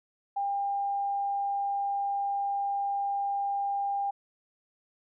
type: tone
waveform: sine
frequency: 800 Hz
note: G5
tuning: 35 cents sharp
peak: -27 dBFS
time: 0.36-4.11 s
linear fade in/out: 10 ms
effects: none